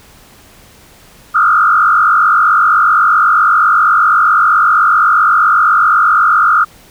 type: tone with frequency modulation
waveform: sine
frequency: 1318.5 Hz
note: E6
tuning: in tune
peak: -6 dBFS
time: 1.34-6.65 s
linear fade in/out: 20 ms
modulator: 47.8 Hz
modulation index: 2.4
effects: pink hiss -42 dBFS RMS until 6.9 s